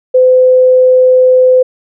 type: tone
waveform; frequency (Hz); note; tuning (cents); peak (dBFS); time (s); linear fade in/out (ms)
sine; 510; C5; -44; -3; 0.14-1.63; 10
effects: none